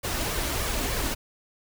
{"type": "noise with flanger", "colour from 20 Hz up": "pink", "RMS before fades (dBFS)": -28, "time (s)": [0.03, 1.15], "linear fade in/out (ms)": 20, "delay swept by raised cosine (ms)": [1.7, 3.4], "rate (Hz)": 3.3, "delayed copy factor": 0.5, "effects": []}